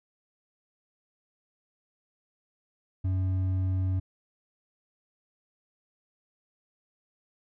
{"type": "tone with hard clipping", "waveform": "triangle", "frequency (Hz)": 93.4, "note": "F#2", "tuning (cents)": 17, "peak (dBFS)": -26, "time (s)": [3.04, 4], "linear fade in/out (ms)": 10, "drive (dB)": 8, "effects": []}